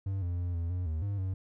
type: tone with pitch steps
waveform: triangle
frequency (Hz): 97 / 87.5 / 88.1 / 84.5 / 90 / 78.9 / 100.6 / 94.2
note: G2 / F2 / F2 / E2 / F#2 / D#2 / G2 / F#2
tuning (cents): -18 / +4 / +16 / +43 / -47 / +25 / +45 / +32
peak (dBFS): -28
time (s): 0.06-1.34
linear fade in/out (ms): 5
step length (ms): 160
effects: none